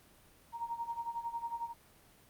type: tone with tremolo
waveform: sine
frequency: 932.3 Hz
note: A#5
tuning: in tune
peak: -33 dBFS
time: 0.52-1.74 s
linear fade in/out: 50 ms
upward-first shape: sine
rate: 11 Hz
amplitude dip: 80%
effects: pink hiss -62 dBFS RMS until 2.29 s + Opus 32 kbps